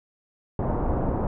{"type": "low-pass noise", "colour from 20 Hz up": "pink", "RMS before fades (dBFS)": -25, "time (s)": [0.59, 1.27], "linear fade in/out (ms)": 2, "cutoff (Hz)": 960, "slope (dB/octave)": 24, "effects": []}